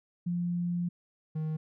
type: tone pair in turn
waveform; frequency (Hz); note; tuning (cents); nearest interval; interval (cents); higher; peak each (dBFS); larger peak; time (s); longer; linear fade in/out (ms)
sine / triangle; 174.61 / 156.38; F3 / D#3; 0 / +9; major second; 191; first; -28; neither; 0.26-0.89 / 1.35-1.57; first; 10
effects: none